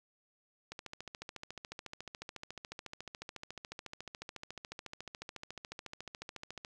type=click train; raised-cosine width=0.2 ms; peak=-26 dBFS; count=84; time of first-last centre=0.72-6.649 s; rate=14 Hz; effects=none